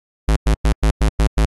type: tone bursts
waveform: square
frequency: 53.6 Hz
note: A1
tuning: 45 cents flat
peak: -12 dBFS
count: 7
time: 0.28-1.454 s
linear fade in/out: 5 ms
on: 82 ms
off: 100 ms
effects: AAC 32 kbps